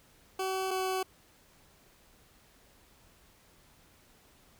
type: tone pair in turn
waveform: 20% pulse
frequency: 379.1 / 376.3 Hz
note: F#4 / F#4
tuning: +42 / +29 cents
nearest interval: unison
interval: 13 cents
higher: first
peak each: -26 / -25 dBFS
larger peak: second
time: 0.39-0.71 / 0.71-1.03 s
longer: neither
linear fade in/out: 5 ms
effects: pink hiss -62 dBFS RMS until 4.59 s